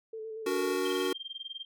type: tone with vibrato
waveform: sine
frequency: 440.7 Hz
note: A4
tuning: 3 cents sharp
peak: -37 dBFS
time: 0.13-0.76 s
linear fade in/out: 5 ms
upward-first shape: square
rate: 8.6 Hz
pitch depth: 21 cents each way
type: chord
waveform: square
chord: D augmented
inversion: none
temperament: equal with one note detuned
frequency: 287 / 370 / 466.2 Hz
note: D4 / F#4 / A#4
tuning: -40 / 0 / 0 cents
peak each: -36 / -31 / -35 dBFS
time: 0.46-1.13 s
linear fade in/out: 5 ms
type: tone with tremolo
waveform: sine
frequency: 3179 Hz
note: G7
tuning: 24 cents sharp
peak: -35 dBFS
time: 0.85-1.65 s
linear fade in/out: 5 ms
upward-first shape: sine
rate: 20 Hz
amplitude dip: 95%
effects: none